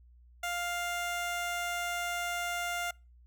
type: tone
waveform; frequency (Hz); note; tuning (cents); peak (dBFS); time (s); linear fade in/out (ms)
15% pulse; 700; F5; +4; -26; 0.43-2.91; 5
effects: noise-tail reverb RT60 0.3 s tail -26 dB re dry + added 60 Hz sine -55 dBFS peak until 3.26 s